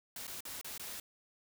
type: noise with dropouts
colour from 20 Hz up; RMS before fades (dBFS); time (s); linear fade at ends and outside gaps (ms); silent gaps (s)
white; -44; 0.16-1; 2; 0.269-0.277 / 0.406-0.452 / 0.613-0.645 / 0.779-0.796
effects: none